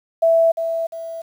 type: tone with echo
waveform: sine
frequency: 660 Hz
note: E5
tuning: 2 cents sharp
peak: -11 dBFS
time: 0.22-0.52 s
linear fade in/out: 10 ms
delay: 350 ms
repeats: 2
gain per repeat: -8 dB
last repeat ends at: 1.22 s
effects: 8-bit